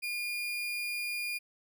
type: tone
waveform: 35% pulse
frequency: 2422 Hz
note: D#7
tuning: 47 cents flat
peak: -31 dBFS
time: 0.02-1.39 s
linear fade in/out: 20 ms
effects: none